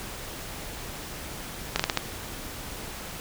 slowing click train, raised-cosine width 0.2 ms, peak -5 dBFS, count 5, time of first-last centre 1.76-1.974 s, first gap 35 ms, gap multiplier 1.29, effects pink hiss -38 dBFS RMS until 3.2 s

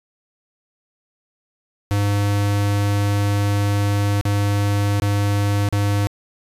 square tone with dropouts, 101.7 Hz, G#2, 36 cents flat, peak -17 dBFS, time 1.91-6.07 s, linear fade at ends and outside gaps 0 ms, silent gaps 4.211-4.253 / 4.999-5.021 / 5.688-5.726 s, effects resampled to 32000 Hz

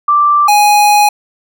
sine / square tone pair in turn, 1174.7 / 830.6 Hz, D6 / G#5, 0 / 0 cents, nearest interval tritone, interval 600 cents, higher first, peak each -6 dBFS, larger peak neither, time 0.08-0.48 / 0.48-1.09 s, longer second, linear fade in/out 5 ms, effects none

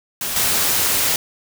white noise with level steps, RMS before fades -24 / -18 dBFS, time 0.21-1.16 s, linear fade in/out 2 ms, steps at 0.36 s, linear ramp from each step 2 ms, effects none

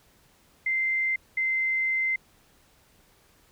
sine tone pair in turn, 2083 / 2075 Hz, C7 / C7, -8 / -15 cents, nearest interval unison, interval 7 cents, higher first, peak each -23 dBFS, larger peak neither, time 0.66-1.16 / 1.37-2.16 s, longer second, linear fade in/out 5 ms, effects pink hiss -61 dBFS RMS until 3.51 s

